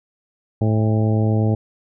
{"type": "harmonic tone with a mistuned harmonic", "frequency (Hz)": 108.7, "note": "A2", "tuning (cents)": -21, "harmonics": [1, 2, 3, 4, 5, 6, 7], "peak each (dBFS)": [-16, -22, -26, -28, -30, -32, -33], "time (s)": [0.61, 1.55], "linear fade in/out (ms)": 5, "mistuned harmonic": 7, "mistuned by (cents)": 78, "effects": []}